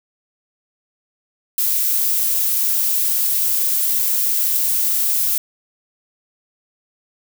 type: noise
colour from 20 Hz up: violet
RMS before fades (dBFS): -18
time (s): 1.58-5.38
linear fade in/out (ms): 2
effects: none